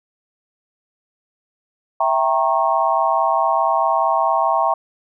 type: chord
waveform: sine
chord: E diminished seventh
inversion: none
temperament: equal with one note detuned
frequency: 659.3 / 784 / 932.3 / 1089.7 Hz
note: E5 / G5 / Bb5 / Db6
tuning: 0 / 0 / 0 / -30 cents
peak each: -20 dBFS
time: 2-4.74 s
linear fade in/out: 5 ms
effects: none